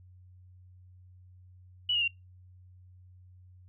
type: tone with pitch steps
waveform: sine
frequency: 2947 / 2853 / 2762 Hz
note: F#7 / F7 / F7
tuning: -8 / +36 / -20 cents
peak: -25 dBFS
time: 1.89-2.079 s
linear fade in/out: 5 ms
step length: 63 ms
effects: noise-tail reverb RT60 0.2 s tail -23 dB re dry + added 91 Hz sine -52 dBFS peak until 3.68 s